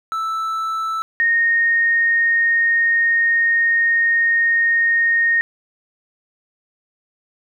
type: tone pair in turn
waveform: triangle / sine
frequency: 1318.5 / 1851.8 Hz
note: E6 / A#6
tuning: 0 / -12 cents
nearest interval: tritone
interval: 588 cents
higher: second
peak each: -18 / -13 dBFS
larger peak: second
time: 0.12-1.02 / 1.2-5.41 s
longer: second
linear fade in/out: 0 ms
effects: none